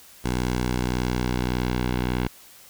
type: tone with low-pass filter sweep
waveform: 10% pulse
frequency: 61.74 Hz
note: B1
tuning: in tune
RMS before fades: -25 dBFS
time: 0.24-2.28 s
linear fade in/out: 10 ms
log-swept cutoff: 9500 to 3400 Hz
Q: 1
effects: white hiss -49 dBFS RMS until 2.69 s